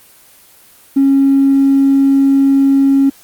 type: tone with tanh clipping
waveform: triangle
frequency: 273.9 Hz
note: C#4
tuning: 21 cents flat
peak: -6 dBFS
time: 0.96-3.1 s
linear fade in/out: 10 ms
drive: 1 dB
effects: white hiss -44 dBFS RMS until 3.23 s + Opus 24 kbps